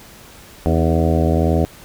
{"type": "harmonic tone with a mistuned harmonic", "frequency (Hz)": 81.6, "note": "E2", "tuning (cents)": -17, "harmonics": [1, 2, 3, 4, 5, 6, 7, 8, 9], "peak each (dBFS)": [-17, -20, -22, -23, -24, -25, -25, -26, -27], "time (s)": [0.66, 1.65], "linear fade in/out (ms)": 0, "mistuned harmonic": 4, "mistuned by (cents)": -56, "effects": ["pink hiss -42 dBFS RMS until 1.84 s"]}